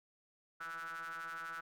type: ring-modulated tone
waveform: square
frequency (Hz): 82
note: E2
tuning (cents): -9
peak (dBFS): -40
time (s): 0.6-1.61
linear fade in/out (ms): 10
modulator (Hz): 1400
effects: none